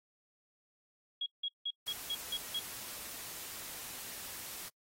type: tone bursts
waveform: sine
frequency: 3309 Hz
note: G#7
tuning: 7 cents flat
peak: -33 dBFS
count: 7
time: 1.21-2.594 s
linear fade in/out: 5 ms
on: 52 ms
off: 170 ms
type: noise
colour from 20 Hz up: white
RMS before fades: -45 dBFS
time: 1.86-4.69 s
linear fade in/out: 10 ms
effects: noise-tail reverb RT60 0.1 s tail -26 dB re dry + AAC 48 kbps